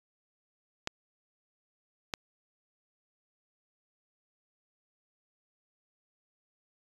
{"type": "clicks", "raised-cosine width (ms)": 0.2, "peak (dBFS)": -14, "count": 2, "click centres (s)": [0.874, 2.138], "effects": ["resampled to 24000 Hz"]}